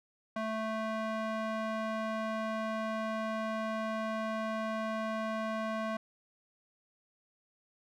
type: tone with band-pass filter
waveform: square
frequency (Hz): 220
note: A3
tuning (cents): 0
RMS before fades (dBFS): -35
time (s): 0.36-5.97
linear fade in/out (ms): 5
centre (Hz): 940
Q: 0.93
effects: none